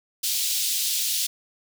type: high-pass noise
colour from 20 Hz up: pink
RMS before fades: -25 dBFS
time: 0.23-1.27 s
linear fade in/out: 10 ms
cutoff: 3400 Hz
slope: 24 dB/octave
effects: none